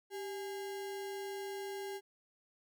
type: tone with sample-and-hold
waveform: sine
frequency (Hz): 392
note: G4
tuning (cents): 0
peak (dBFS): -39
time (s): 0.1-2.01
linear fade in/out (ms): 50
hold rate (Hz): 1225
effects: none